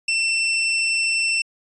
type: tone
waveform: sawtooth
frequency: 2688 Hz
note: E7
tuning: 33 cents sharp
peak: -15 dBFS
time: 0.08-1.42 s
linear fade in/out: 5 ms
effects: resampled to 22050 Hz